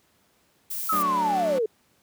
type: noise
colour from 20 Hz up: violet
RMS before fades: -31 dBFS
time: 0.7-1.03 s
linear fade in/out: 10 ms
type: linear sweep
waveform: sine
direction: down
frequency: 1318.5 to 415.3 Hz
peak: -21 dBFS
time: 0.89-1.66 s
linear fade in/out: 5 ms
type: chord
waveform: sawtooth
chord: D major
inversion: first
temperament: equal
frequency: 185 / 220 / 293.7 Hz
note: F#3 / A3 / D4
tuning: 0 / 0 / 0 cents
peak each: -30 / -33 / -30 dBFS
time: 0.92-1.59 s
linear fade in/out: 10 ms
effects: pink hiss -64 dBFS RMS until 2.02 s + high-pass 100 Hz 12 dB/octave